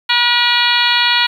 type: harmonic tone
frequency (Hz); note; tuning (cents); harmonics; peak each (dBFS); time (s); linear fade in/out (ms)
481.1; B4; -45; 2 / 3 / 4 / 5 / 6 / 7 / 8 / 9; -19 / -19 / -19 / -19 / -19 / -19 / -19 / -19; 0.09-1.27; 10
effects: 7-bit